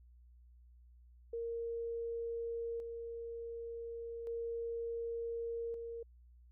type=tone with tremolo; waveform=sine; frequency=464.2 Hz; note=A#4; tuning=7 cents flat; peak=-37 dBFS; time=1.33-6.03 s; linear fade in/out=5 ms; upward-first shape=square; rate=0.34 Hz; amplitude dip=40%; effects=added 60 Hz sine -58 dBFS peak until 6.51 s